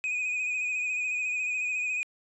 triangle tone with vibrato, 2489 Hz, D#7, in tune, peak -26 dBFS, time 0.04-2.03 s, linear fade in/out 0 ms, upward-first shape sine, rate 14 Hz, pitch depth 36 cents each way, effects resampled to 24000 Hz

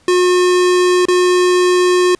square tone with dropouts, 360.8 Hz, F#4, 44 cents flat, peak -10 dBFS, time 0.08-2.15 s, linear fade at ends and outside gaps 2 ms, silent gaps 1.054-1.084 s, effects pink hiss -52 dBFS RMS until 2.19 s + resampled to 22050 Hz

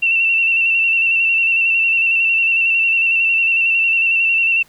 sine tone with vibrato, 2700 Hz, E7, 41 cents sharp, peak -12 dBFS, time 0.02-4.63 s, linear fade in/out 10 ms, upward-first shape square, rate 11 Hz, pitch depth 27 cents each way, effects pink hiss -51 dBFS RMS until 4.68 s

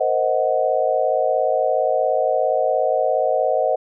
sine chord, C half-diminished seventh, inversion third, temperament equal with one note detuned, 466.2 / 523.3 / 627.7 / 740 Hz, Bb4 / C5 / Eb5 / Gb5, 0 / 0 / +15 / 0 cents, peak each -25 / -21 / -20 / -22 dBFS, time 0-3.76 s, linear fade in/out 10 ms, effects none

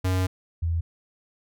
square / sine tone pair in turn, 92.7 / 83.36 Hz, F#2 / E2, +4 / +20 cents, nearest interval major second, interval 184 cents, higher first, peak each -22 dBFS, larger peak neither, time 0.04-0.27 / 0.62-0.81 s, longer first, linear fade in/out 10 ms, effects none

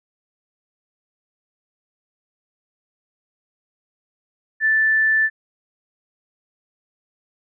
sine tone, 1760 Hz, A6, in tune, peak -14 dBFS, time 4.6-5.3 s, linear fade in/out 50 ms, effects none

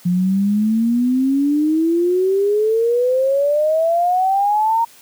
sine exponential sweep, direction up, 174.61 to 932.3 Hz, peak -13 dBFS, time 0.05-4.85 s, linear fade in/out 10 ms, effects white hiss -46 dBFS RMS until 5.01 s + high-pass 100 Hz 12 dB/octave

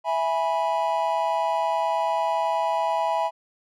triangle chord, E major, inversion none, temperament equal with one note detuned, 659.3 / 830.6 / 980.4 Hz, E5 / G#5 / B5, 0 / 0 / -13 cents, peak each -24 dBFS, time 0.04-3.31 s, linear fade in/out 50 ms, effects none

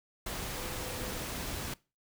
sine tone in noise, 505 Hz, B4, 39 cents sharp, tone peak -47 dBFS, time 0.57-1.24 s, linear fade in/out 5 ms, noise pink, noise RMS -38 dBFS, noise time 0.26-1.74 s, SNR -12 dB, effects noise-tail reverb RT60 0.3 s tail -22 dB re dry

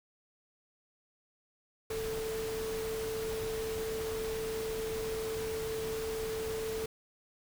sine tone in noise, 442.7 Hz, A4, 11 cents sharp, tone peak -34 dBFS, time 1.9-6.86 s, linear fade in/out 5 ms, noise pink, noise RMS -42 dBFS, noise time 1.9-6.86 s, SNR +5 dB, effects none

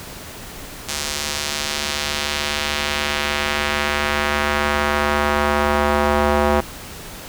square tone with band-pass filter sweep, 73.4 Hz, D2, in tune, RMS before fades -20 dBFS, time 0.88-6.61 s, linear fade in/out 10 ms, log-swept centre 6400 to 780 Hz, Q 0.92, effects pink hiss -35 dBFS RMS until 7.28 s

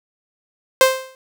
sawtooth tone with exponential decay, 523.3 Hz, C5, in tune, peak -3 dBFS, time 0.81-1.15 s, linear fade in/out 1 ms, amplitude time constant 73 ms, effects none

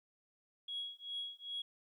sine tone with tremolo, 3322 Hz, G#7, in tune, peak -36 dBFS, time 0.68-1.62 s, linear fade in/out 5 ms, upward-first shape triangle, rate 2.5 Hz, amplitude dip 100%, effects tanh soft clip ceiling -33 dBFS + 13-bit

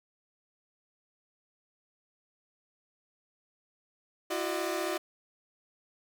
sawtooth tone cluster, 336.8 / 371.8 / 606 Hz, E4 / F#4 / D#5, +37 / +8 / -46 cents, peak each -31 dBFS, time 4.3-4.98 s, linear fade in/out 10 ms, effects none

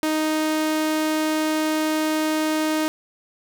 sawtooth tone, 311.1 Hz, D#4, in tune, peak -16 dBFS, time 0.03-2.88 s, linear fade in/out 0 ms, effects none

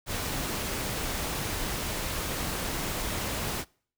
pink noise, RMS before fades -32 dBFS, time 0.06-3.65 s, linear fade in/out 50 ms, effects noise-tail reverb RT60 0.5 s tail -25 dB re dry

